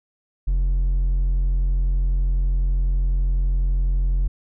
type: tone with hard clipping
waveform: sine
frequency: 44.01 Hz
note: F1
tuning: 14 cents sharp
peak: -18 dBFS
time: 0.47-4.28 s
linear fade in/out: 10 ms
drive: 3 dB
effects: none